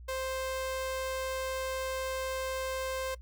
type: tone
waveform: sawtooth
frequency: 524 Hz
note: C5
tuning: 2 cents sharp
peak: -29 dBFS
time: 0.08-3.15 s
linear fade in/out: 10 ms
effects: noise-tail reverb RT60 0.1 s tail -20 dB re dry + added 60 Hz sine -45 dBFS peak until 3.21 s